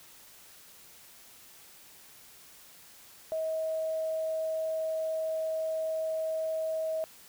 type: tone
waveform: sine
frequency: 638 Hz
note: D#5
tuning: 43 cents sharp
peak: -29 dBFS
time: 3.32-7.04 s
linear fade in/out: 0 ms
effects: white hiss -54 dBFS RMS until 7.28 s